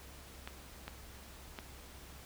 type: clicks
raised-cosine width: 0.3 ms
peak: -26 dBFS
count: 3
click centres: 0.475 / 0.88 / 1.588 s
effects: added 66 Hz sine -54 dBFS peak until 2.25 s + pink hiss -54 dBFS RMS until 2.25 s